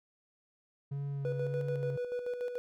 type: tone with vibrato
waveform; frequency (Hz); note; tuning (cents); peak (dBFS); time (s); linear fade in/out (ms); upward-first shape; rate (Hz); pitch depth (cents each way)
triangle; 139.2; C#3; +8; -32; 0.91-1.97; 10; sine; 1.7; 24
type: tone with tremolo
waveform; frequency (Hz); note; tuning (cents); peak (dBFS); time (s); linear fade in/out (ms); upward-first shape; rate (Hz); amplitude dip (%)
triangle; 490.5; B4; -12; -30; 1.25-2.58; 0; square; 6.9; 50
effects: none